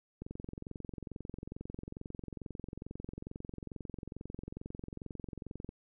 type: click train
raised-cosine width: 3 ms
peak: -29 dBFS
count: 123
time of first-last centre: 0.22-5.691 s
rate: 22.3 Hz
effects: none